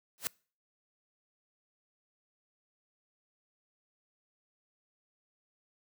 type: noise with exponential growth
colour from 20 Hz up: white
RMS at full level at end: -29 dBFS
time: 0.18-0.27 s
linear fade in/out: 0 ms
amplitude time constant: 19 ms
effects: noise-tail reverb RT60 0.4 s tail -25 dB re dry + high-pass 100 Hz 12 dB/octave